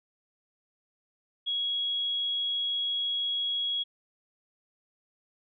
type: tone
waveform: sine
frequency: 3322 Hz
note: G#7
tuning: in tune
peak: -27 dBFS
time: 1.46-3.84 s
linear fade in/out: 20 ms
effects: none